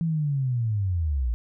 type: linear sweep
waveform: sine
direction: down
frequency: 168.6 to 54.6 Hz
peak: -22 dBFS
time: 0.01-1.34 s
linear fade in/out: 0 ms
effects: none